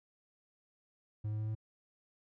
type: tone with pitch steps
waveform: triangle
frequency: 106.5 / 107.36 / 108.24 / 109.12 Hz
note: G#2 / A2 / A2 / A2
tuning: +44 / -42 / -28 / -14 cents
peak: -32 dBFS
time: 1.24-1.552 s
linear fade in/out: 10 ms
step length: 78 ms
effects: none